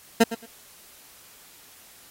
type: tone with echo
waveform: 20% pulse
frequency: 228.5 Hz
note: A#3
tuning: 34 cents flat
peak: -8 dBFS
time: 0.2-0.24 s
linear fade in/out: 10 ms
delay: 110 ms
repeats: 2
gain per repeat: -14 dB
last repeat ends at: 0.46 s
effects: white hiss -51 dBFS RMS until 2.1 s + AAC 48 kbps